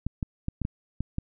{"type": "clicks", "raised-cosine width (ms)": 5, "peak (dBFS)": -16, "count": 7, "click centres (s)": [0.066, 0.228, 0.484, 0.617, 0.651, 1.006, 1.184], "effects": []}